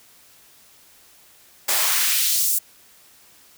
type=noise with high-pass filter sweep; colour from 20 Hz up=white; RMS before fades=-20 dBFS; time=1.68-2.59 s; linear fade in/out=10 ms; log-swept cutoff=480 to 9300 Hz; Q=1.1; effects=white hiss -52 dBFS RMS until 3.57 s